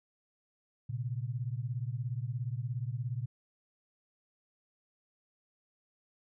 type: beating tone pair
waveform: sine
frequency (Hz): 116.3 / 133.3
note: A#2 / C3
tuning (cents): -4 / +33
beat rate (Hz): 17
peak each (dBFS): -35 / -37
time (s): 0.89-3.26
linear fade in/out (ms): 10
effects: none